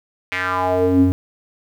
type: tone with band-pass filter sweep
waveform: square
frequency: 92 Hz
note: F#2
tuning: 9 cents flat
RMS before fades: -17 dBFS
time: 0.32-1.12 s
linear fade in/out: 0 ms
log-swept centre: 2300 to 190 Hz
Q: 3.9
effects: 8-bit